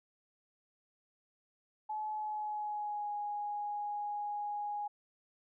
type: tone with pitch glide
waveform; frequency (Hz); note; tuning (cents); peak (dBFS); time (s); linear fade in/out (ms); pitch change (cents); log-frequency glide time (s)
sine; 856 to 827.8; A5 to G#5; -48 to -6; -35; 1.89-4.88; 10; -58; 2.12-3.12
effects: none